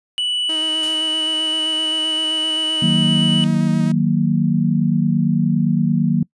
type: tone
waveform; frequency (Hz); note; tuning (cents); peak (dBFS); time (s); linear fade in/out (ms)
triangle; 2960; F#7; 0; -16; 0.18-3.44; 0
type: tone with vibrato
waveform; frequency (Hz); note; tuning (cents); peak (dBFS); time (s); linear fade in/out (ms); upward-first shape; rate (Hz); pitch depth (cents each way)
sawtooth; 315.1; D#4; +22; -24; 0.49-3.92; 5; square; 7.7; 17
type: noise with exponential decay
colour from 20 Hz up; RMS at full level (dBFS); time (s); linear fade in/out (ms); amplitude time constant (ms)
white; -31; 0.83-1.27; 1; 94
type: chord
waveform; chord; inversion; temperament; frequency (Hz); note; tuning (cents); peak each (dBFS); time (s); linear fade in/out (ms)
sine; D# minor; none; equal; 155.56 / 185 / 233.1; D#3 / F#3 / A#3; 0 / 0 / 0; -18; 2.82-6.23; 5
effects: noise-tail reverb RT60 0.1 s tail -24 dB re dry + resampled to 24000 Hz